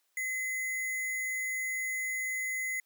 sine tone with sample-and-hold, 2041 Hz, C7, 44 cents flat, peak -31 dBFS, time 0.17-2.8 s, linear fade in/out 2 ms, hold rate 8820 Hz, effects white hiss -75 dBFS RMS until 2.85 s + high-pass 400 Hz 12 dB/octave

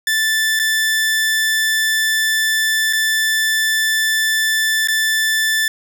sawtooth tone with dropouts, 1760 Hz, A6, in tune, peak -11 dBFS, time 0.07-5.68 s, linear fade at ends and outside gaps 2 ms, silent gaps 0.592-0.597 / 2.928-2.932 / 4.874-4.884 s, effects none

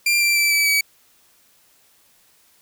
sawtooth tone with pitch steps, 2381 / 2355 / 2329 / 2304 / 2279 Hz, D7 / D7 / D7 / D7 / C#7, +23 / +4 / -15 / -34 / +47 cents, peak -12 dBFS, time 0.06-0.81 s, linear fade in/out 5 ms, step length 150 ms, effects white hiss -57 dBFS RMS until 2.61 s

